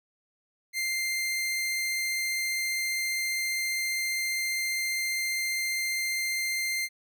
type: tone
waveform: sawtooth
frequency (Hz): 2095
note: C7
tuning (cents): +2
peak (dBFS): -24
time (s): 0.73-6.89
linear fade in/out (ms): 50
effects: none